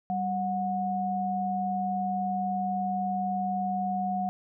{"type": "tone pair together", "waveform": "sine", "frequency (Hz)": [193.68, 730], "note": ["G3", "F#5"], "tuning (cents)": [-21, -24], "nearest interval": "octave + major seventh", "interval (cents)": 2297, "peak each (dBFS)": [-31, -28], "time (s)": [0.1, 4.29], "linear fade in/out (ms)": 0, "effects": []}